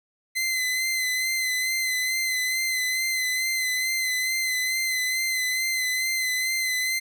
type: tone with vibrato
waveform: sawtooth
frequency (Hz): 2048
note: C7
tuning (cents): -38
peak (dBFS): -20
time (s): 0.35-7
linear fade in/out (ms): 20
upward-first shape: sine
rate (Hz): 2.3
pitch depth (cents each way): 30
effects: none